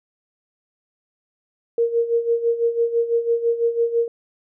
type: tone with tremolo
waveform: sine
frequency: 466.2 Hz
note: A#4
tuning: in tune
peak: -14 dBFS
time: 1.78-4.08 s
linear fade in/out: 2 ms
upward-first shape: sine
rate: 6 Hz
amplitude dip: 75%
effects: none